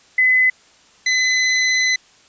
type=tone pair in turn; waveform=sine / sawtooth; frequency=2021 / 2021 Hz; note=B6 / B6; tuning=+39 / +39 cents; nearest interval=unison; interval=0 cents; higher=neither; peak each=-11 dBFS; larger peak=neither; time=0.18-0.5 / 1.06-1.96 s; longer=second; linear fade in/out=5 ms; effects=white hiss -51 dBFS RMS until 2.28 s + resampled to 16000 Hz